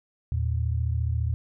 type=tone pair together; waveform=sine; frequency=79.8 / 114.33 Hz; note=D#2 / A#2; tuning=+44 / -33 cents; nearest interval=tritone; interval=623 cents; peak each=-25 / -27 dBFS; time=0.32-1.34 s; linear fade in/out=0 ms; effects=none